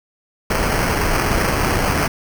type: noise with sample-and-hold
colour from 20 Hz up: pink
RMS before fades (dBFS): -18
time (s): 0.5-2.08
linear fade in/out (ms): 5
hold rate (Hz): 3675
effects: none